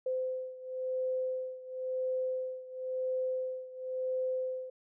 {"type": "beating tone pair", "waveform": "sine", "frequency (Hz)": [514, 514.96], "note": ["C5", "C5"], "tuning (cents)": [-31, -28], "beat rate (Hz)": 0.96, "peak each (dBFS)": [-34, -37], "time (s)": [0.06, 4.7], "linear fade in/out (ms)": 5, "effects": []}